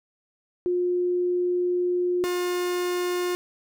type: tone pair in turn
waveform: sine / 45% pulse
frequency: 356.8 / 356.8 Hz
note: F4 / F4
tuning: +37 / +37 cents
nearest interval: unison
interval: 0 cents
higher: neither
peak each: -21 / -24 dBFS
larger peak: first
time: 0.66-2.24 / 2.24-3.35 s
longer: first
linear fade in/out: 0 ms
effects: none